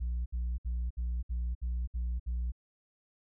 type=tone bursts; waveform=sine; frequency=60 Hz; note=B1; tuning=49 cents flat; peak=-28 dBFS; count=8; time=0-2.521 s; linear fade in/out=20 ms; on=260 ms; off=63 ms; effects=tanh soft clip ceiling -29 dBFS